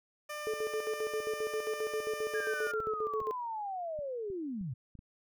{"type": "tone", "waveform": "15% pulse", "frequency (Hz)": 598, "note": "D5", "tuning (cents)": 31, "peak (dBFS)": -32, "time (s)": [0.29, 2.72], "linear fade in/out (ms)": 10}
{"type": "tone with tremolo", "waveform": "sine", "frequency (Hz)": 434.4, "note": "A4", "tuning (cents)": -22, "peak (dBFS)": -31, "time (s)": [0.47, 3.31], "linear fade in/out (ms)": 0, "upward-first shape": "square", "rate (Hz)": 7.5, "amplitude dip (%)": 75}
{"type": "linear sweep", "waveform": "sine", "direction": "down", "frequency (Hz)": [1656, 111.4], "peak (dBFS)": -35, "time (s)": [2.34, 4.74], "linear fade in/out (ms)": 10}
{"type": "clicks", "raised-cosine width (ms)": 5, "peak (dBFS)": -39, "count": 8, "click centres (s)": [2.802, 2.872, 3.216, 3.99, 4.302, 4.612, 4.953, 4.991]}
{"effects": []}